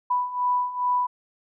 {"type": "beating tone pair", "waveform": "sine", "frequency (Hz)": [987.8, 990.2], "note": ["B5", "B5"], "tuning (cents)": [0, 4], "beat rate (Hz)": 2.4, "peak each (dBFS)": [-27, -23], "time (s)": [0.1, 1.07], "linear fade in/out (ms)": 10, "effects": []}